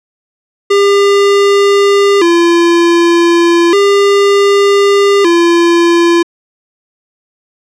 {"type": "tone with vibrato", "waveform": "square", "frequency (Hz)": 370, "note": "F#4", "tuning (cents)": 0, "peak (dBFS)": -6, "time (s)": [0.7, 6.23], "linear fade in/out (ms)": 10, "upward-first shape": "square", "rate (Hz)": 0.33, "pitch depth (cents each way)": 140, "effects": ["low-pass 6000 Hz 12 dB/octave"]}